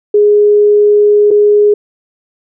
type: tone with dropouts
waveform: sine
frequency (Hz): 415.3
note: G#4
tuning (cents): 0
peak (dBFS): -4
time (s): 0.14-1.74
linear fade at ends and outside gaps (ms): 5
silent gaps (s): 1.307-1.311
effects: none